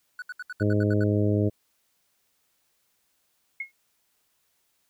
triangle tone bursts, 1480 Hz, F#6, in tune, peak -31 dBFS, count 9, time 0.19-1.037 s, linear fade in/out 2 ms, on 31 ms, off 71 ms
harmonic tone, 103.83 Hz, G#2, in tune, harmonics 1 / 2 / 3 / 4 / 5 / 6, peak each -23 / -28 / -27 / -29 / -33 / -34 dBFS, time 0.6-1.5 s, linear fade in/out 20 ms
sine tone with exponential decay, 2161 Hz, C#7, 45 cents flat, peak -26 dBFS, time 3.6-3.72 s, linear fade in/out 5 ms, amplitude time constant 24 ms
effects white hiss -71 dBFS RMS until 4.89 s

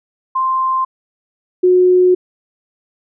sine tone pair in turn, 1046.5 / 364.1 Hz, C6 / F#4, 0 / -28 cents, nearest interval octave + tritone, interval 1828 cents, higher first, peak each -13 / -7 dBFS, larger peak second, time 0.35-0.85 / 1.63-2.15 s, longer second, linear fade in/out 10 ms, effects none

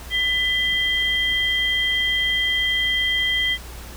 sine tone pair together, 2000 / 3186 Hz, B6 / G7, +21 / +27 cents, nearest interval minor sixth, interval 806 cents, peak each -21 dBFS, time 0.1-3.58 s, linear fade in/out 50 ms, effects added 60 Hz sine -36 dBFS peak until 3.96 s + pink hiss -40 dBFS RMS until 3.96 s

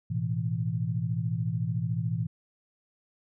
sine chord, A suspended second, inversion none, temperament just, 110 / 123.75 / 165 Hz, A2 / B2 / E3, 0 / +4 / +2 cents, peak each -31 dBFS, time 0.1-2.27 s, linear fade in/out 10 ms, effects none

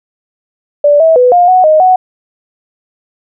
sine tone with pitch steps, 583 / 648 / 497.8 / 708 / 739 / 621 / 741 Hz, D5 / E5 / B4 / F5 / F#5 / D#5 / F#5, -13 / -30 / +14 / +23 / -2 / -3 / +2 cents, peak -3 dBFS, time 0.84-1.96 s, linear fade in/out 5 ms, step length 160 ms, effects none

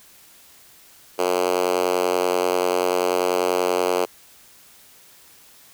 5% pulse tone with high-pass filter, 90.3 Hz, F#2, 42 cents flat, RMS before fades -21 dBFS, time 1.18-4.06 s, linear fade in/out 20 ms, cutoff 420 Hz, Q 2.5, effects white hiss -50 dBFS RMS until 5.73 s

